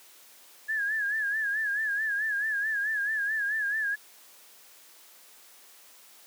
sine tone with vibrato, 1693 Hz, G#6, 33 cents sharp, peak -26 dBFS, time 0.68-3.96 s, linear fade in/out 20 ms, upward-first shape sine, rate 4.6 Hz, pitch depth 89 cents each way, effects white hiss -54 dBFS RMS until 6.26 s + high-pass 300 Hz 12 dB/octave

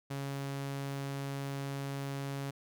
sawtooth tone, 138.6 Hz, C#3, in tune, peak -32 dBFS, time 0.1-2.51 s, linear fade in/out 10 ms, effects none

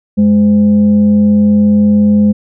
sine tone with frequency modulation, 208.5 Hz, G#3, 7 cents sharp, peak -5 dBFS, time 0.17-2.33 s, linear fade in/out 20 ms, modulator 303 Hz, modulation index 0.3, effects none

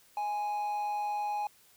triangle tone with amplitude modulation, 830.6 Hz, G#5, in tune, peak -27 dBFS, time 0.17-1.47 s, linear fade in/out 2 ms, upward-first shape sine, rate 191 Hz, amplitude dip 30%, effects white hiss -62 dBFS RMS until 1.76 s

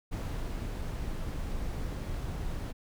brown noise with ADSR envelope, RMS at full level -33 dBFS, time 0.11-2.73 s, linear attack 19 ms, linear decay 430 ms, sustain -2 dB, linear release 28 ms, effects none

